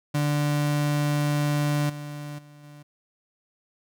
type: tone with level steps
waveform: 35% pulse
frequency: 146.9 Hz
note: D3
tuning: 1 cent sharp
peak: -20 / -32 / -45 / -42 dBFS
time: 0.14-2.83 s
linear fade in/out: 10 ms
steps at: 1.89 / 2.38 / 2.63 s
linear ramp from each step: 10 ms
effects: none